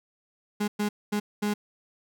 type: tone bursts at uneven times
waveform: 35% pulse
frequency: 207.7 Hz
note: G#3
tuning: in tune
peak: -23 dBFS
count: 4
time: 0.6-0.68 / 0.79-0.89 / 1.12-1.2 / 1.42-1.54 s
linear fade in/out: 10 ms
effects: none